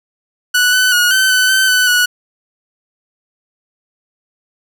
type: tone with pitch steps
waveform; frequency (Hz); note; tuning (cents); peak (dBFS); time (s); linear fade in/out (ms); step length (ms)
sawtooth; 1478 / 1505 / 1447 / 1532 / 1507 / 1537 / 1501 / 1469; F#6 / F#6 / F#6 / G6 / F#6 / G6 / F#6 / F#6; -2 / +29 / -39 / -40 / +31 / -35 / +24 / -13; -6; 0.54-2.06; 10; 190
effects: none